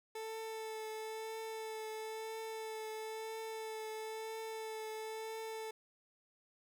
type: tone with vibrato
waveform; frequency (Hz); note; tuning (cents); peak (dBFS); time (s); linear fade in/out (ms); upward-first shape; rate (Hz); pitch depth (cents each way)
30% pulse; 440.5; A4; +2; -39; 0.15-5.71; 5; triangle; 1; 19
effects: none